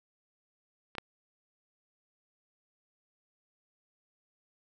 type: clicks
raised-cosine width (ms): 0.3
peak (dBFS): -26 / -17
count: 2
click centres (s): 0.952 / 0.983
effects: none